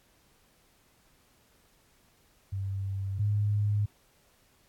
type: tone pair in turn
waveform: sine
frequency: 97.5 / 103.63 Hz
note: G2 / G#2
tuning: -9 / -3 cents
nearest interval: minor second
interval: 106 cents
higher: second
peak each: -30 / -24 dBFS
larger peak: second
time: 2.52-3.19 / 3.19-3.86 s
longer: neither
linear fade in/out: 10 ms
effects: pink hiss -65 dBFS RMS until 4.68 s + AAC 64 kbps